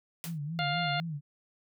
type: noise with exponential decay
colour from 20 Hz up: white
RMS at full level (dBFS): -36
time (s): 0.24-0.38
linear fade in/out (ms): 0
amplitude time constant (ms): 30
type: tone with vibrato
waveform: sine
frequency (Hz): 155.56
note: D#3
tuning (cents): 0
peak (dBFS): -33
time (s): 0.24-1.21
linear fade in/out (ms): 50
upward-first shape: sine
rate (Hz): 4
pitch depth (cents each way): 140
type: harmonic tone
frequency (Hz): 702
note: F5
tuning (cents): +9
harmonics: 1 / 2 / 3 / 4 / 5 / 6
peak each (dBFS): -32 / -35 / -37 / -38 / -39 / -40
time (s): 0.59-1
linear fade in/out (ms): 0
effects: none